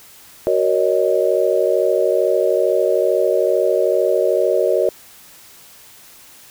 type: chord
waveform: sine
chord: D# minor seventh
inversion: first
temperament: just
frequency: 373.4 / 466.7 / 560 / 622.3 Hz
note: F#4 / A#4 / C#5 / D#5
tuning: +16 / +2 / +18 / 0 cents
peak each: -19 dBFS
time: 0.47-4.89 s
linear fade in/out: 0 ms
effects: white hiss -44 dBFS RMS until 6.5 s